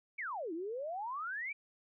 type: exponential two-way sweep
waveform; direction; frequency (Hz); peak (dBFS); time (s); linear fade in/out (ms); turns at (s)
sine; down then up; 2381 to 311.1 to 2381; -37; 0.18-1.53; 10; 0.53
effects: none